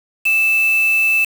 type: tone with quantisation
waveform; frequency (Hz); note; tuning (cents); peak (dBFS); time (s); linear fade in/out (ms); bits
sine; 2637; E7; 0; -12; 0.25-1.25; 10; 4
effects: none